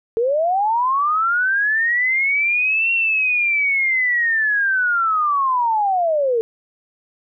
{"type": "linear two-way sweep", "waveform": "sine", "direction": "up then down", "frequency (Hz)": [440, 2742, 440], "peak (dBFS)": -15, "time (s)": [0.17, 6.41], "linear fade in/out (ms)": 0, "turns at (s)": 2.92, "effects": []}